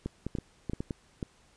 clicks, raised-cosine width 3 ms, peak -20 dBFS, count 9, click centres 0.06 / 0.266 / 0.352 / 0.386 / 0.697 / 0.734 / 0.805 / 0.908 / 1.228 s, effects pink hiss -63 dBFS RMS until 1.56 s + resampled to 22050 Hz

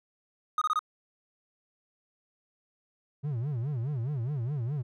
triangle tone bursts, 1244.5 Hz, D#6, in tune, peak -22 dBFS, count 4, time 0.58-0.792 s, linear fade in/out 2 ms, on 35 ms, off 24 ms
triangle tone with vibrato, 130.81 Hz, C3, in tune, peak -27 dBFS, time 3.23-4.83 s, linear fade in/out 20 ms, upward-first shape sine, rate 4.8 Hz, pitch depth 260 cents each way
effects none

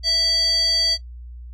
square tone with band-pass filter, 659 Hz, E5, 1 cent flat, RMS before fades -19 dBFS, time 0.03-0.98 s, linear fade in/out 50 ms, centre 4600 Hz, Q 8.9, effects noise-tail reverb RT60 0.1 s tail -18 dB re dry + added 60 Hz sine -34 dBFS peak until 1.53 s

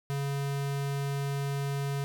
square tone, 140 Hz, C#3, 18 cents sharp, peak -30 dBFS, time 0.1-2.04 s, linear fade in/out 0 ms, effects none

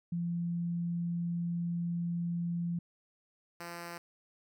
sine / 5% pulse tone pair in turn, 171.6 / 171.6 Hz, F3 / F3, -30 / -30 cents, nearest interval unison, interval 0 cents, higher neither, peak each -31 / -30 dBFS, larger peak second, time 0.12-2.79 / 3.6-3.98 s, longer first, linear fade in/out 5 ms, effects none

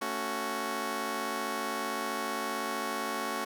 10% pulse chord, F# minor, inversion first, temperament just, 222 / 277.5 / 370 Hz, A3 / C#4 / F#4, +16 / +2 / 0 cents, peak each -29 dBFS, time 0.01-3.45 s, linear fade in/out 10 ms, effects none

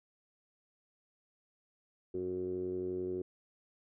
10% pulse tone with low-pass filter, 91.5 Hz, F#2, 19 cents flat, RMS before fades -37 dBFS, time 2.14-3.22 s, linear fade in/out 5 ms, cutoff 380 Hz, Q 7.9, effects none

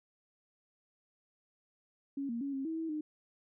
sine tone with pitch steps, 277.4 / 233.7 / 279 / 270 / 322.7 / 324.5 / 305 Hz, C#4 / A#3 / C#4 / C#4 / E4 / E4 / D#4, +1 / +5 / +11 / -45 / -37 / -27 / -34 cents, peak -34 dBFS, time 2.17-3.01 s, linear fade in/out 5 ms, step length 120 ms, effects none

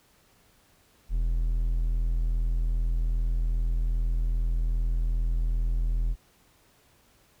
triangle tone, 41.25 Hz, E1, 2 cents sharp, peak -21 dBFS, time 1.09-6.16 s, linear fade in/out 50 ms, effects pink hiss -62 dBFS RMS until 7.4 s

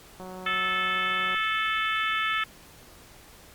click train, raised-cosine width 1 ms, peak -28 dBFS, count 213, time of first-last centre 0.2-1.346 s, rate 185 Hz
harmonic tone, 436.7 Hz, A4, 13 cents flat, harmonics 3 / 4 / 5 / 6 / 7 / 8, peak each -28 / -30 / -32 / -34 / -35 / -36 dBFS, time 0.46-2.44 s, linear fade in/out 5 ms
effects pink hiss -51 dBFS RMS until 3.54 s + Opus 48 kbps

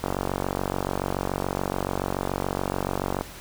click train, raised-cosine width 1 ms, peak -11 dBFS, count 150, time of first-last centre 0.04-3.21 s, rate 47 Hz, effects pink hiss -42 dBFS RMS until 3.4 s

